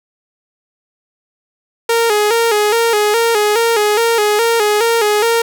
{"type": "tone with vibrato", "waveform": "sawtooth", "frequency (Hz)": 440, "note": "A4", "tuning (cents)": 0, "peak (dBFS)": -7, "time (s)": [1.89, 5.42], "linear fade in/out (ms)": 5, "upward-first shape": "square", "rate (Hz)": 2.4, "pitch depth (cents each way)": 86, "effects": []}